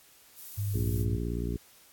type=noise; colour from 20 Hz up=violet; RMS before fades=-43 dBFS; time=0.35-1.06 s; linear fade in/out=50 ms
type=tone with vibrato; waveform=sine; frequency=101.5 Hz; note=G#2; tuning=39 cents flat; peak=-28 dBFS; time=0.57-1.18 s; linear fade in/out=20 ms; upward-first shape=triangle; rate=3.7 Hz; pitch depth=10 cents each way
type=harmonic tone; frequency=58.7 Hz; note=A#1; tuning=13 cents sharp; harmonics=1 / 2 / 3 / 4 / 5 / 6 / 7; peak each=-33 / -36 / -38 / -39 / -40 / -41 / -41 dBFS; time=0.74-1.57 s; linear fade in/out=5 ms
effects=white hiss -58 dBFS RMS until 1.92 s + AAC 64 kbps